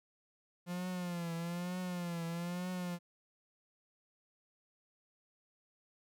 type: tone with vibrato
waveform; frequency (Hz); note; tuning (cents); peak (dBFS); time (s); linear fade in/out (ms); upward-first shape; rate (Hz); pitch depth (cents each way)
45% pulse; 174.61; F3; 0; -37; 0.66-2.99; 50; triangle; 1.1; 89
effects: none